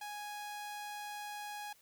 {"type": "tone", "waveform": "sawtooth", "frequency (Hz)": 830, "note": "G#5", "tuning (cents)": -1, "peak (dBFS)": -38, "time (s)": [0.01, 1.73], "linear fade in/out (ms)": 5, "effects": ["white hiss -66 dBFS RMS until 1.81 s"]}